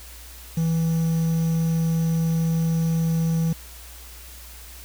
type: tone with quantisation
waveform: triangle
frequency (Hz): 163.7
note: E3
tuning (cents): -12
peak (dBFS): -17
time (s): 0.57-3.53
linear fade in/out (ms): 5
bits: 7
effects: added 60 Hz sine -42 dBFS peak until 4.84 s + white hiss -44 dBFS RMS until 4.84 s